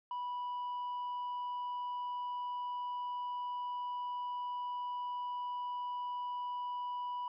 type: tone with tanh clipping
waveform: sine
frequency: 983 Hz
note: B5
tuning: 8 cents flat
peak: -37 dBFS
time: 0.11-7.28 s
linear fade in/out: 2 ms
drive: 2 dB
effects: none